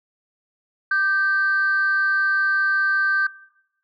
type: tone pair together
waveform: sine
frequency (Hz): 1193 / 1558.7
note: D6 / G6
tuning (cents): +27 / -10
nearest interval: perfect fourth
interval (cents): 463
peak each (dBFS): -25 / -16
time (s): 0.91-3.27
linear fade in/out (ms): 5
effects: noise-tail reverb RT60 0.9 s tail -23 dB re dry + tanh soft clip ceiling -13 dBFS